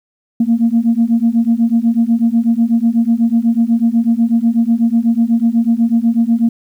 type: beating tone pair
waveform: sine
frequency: 227.3 / 235.4 Hz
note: A#3 / A#3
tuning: -43 / +17 cents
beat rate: 8.1 Hz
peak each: -12 dBFS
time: 0.4-6.49 s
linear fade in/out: 5 ms
effects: tanh soft clip ceiling -4 dBFS + 8-bit